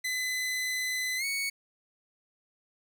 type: tone with pitch glide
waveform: sawtooth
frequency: 2016 to 2224 Hz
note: B6 to C#7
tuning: +35 to +5 cents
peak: -26 dBFS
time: 0.04-1.5 s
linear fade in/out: 10 ms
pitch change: +170 cents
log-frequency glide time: 1.17-1.25 s
effects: 11-bit